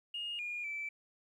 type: tone with pitch steps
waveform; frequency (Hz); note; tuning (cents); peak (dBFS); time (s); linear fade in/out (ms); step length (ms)
sine; 2849 / 2426 / 2322; F7 / D#7 / D7; +34 / -44 / -20; -36; 0.14-0.89; 5; 250
effects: tanh soft clip ceiling -32 dBFS + 12-bit